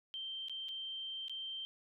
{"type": "tone with dropouts", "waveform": "sine", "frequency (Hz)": 3136, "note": "G7", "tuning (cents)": 0, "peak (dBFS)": -40, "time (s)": [0.14, 1.65], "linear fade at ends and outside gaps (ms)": 0, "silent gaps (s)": [[0.484, 0.496], [0.685, 0.69], [1.282, 1.296]], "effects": []}